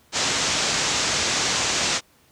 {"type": "low-pass noise", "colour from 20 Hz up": "white", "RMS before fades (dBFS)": -23, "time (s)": [0.12, 2.01], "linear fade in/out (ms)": 50, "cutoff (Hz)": 7400, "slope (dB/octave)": 48, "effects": ["pink hiss -58 dBFS RMS until 2.31 s", "high-pass 60 Hz 12 dB/octave"]}